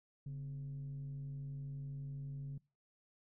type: tone with frequency modulation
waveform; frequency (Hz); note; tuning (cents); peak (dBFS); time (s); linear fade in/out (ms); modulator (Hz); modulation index
sine; 140; C#3; +18; -40; 0.26-2.58; 5; 112; 0.25
effects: noise-tail reverb RT60 0.3 s tail -24 dB re dry + tanh soft clip ceiling -38 dBFS